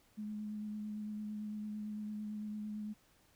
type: tone with vibrato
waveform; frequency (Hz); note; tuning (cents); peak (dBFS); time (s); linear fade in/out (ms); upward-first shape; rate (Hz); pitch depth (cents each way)
sine; 211.4; G#3; +31; -39; 0.17-2.94; 20; sine; 8.9; 15
effects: pink hiss -69 dBFS RMS until 3.35 s